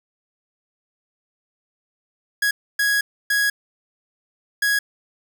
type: tone bursts at uneven times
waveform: 45% pulse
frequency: 1661.2 Hz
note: G#6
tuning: in tune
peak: -17 dBFS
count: 4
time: 2.42-2.51 / 2.79-3.01 / 3.3-3.5 / 4.62-4.79 s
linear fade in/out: 5 ms
effects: none